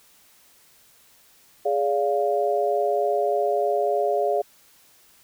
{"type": "chord", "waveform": "sine", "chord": "D diminished", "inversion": "second", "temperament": "equal with one note detuned", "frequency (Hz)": [415.3, 575.2, 698.5], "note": ["Ab4", "D5", "F5"], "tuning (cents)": [0, -36, 0], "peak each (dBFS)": -24, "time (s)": [1.65, 4.42], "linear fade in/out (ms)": 10, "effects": ["white hiss -56 dBFS RMS until 5.23 s"]}